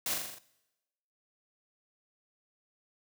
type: noise with echo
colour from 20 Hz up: white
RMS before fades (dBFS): -33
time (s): 0.06-0.14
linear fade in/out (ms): 2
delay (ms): 41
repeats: 6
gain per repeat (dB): -3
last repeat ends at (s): 0.386
effects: noise-tail reverb RT60 1.0 s tail -21 dB re dry + high-pass 80 Hz 12 dB/octave